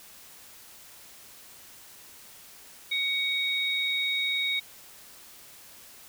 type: tone pair together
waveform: sine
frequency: 2241 / 3761 Hz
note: C#7 / A#7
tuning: +18 / +15 cents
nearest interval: major sixth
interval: 897 cents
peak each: -28 dBFS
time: 2.91-4.6 s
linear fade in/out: 10 ms
effects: white hiss -50 dBFS RMS until 6.08 s